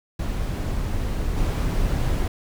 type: noise with level steps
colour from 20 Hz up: brown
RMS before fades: -25 / -22 dBFS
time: 0.19-2.28 s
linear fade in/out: 5 ms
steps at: 1.37 s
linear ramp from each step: 10 ms
effects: none